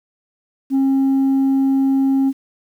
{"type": "tone", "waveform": "sine", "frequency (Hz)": 270, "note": "C#4", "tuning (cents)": -45, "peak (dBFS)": -10, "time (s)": [0.7, 2.33], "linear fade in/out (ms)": 50, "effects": ["tanh soft clip ceiling -12 dBFS", "8-bit"]}